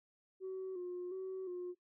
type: tone with vibrato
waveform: sine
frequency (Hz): 367.5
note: F#4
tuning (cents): -12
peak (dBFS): -38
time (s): 0.4-1.75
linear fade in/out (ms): 50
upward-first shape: square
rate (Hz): 1.4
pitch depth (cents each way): 46
effects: noise-tail reverb RT60 0.1 s tail -19 dB re dry + tanh soft clip ceiling -37 dBFS